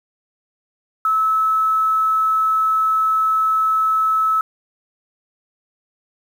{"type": "tone with quantisation", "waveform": "sine", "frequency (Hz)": 1300, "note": "E6", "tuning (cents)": -24, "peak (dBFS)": -14, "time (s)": [1.05, 4.41], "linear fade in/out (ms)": 2, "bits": 7, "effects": []}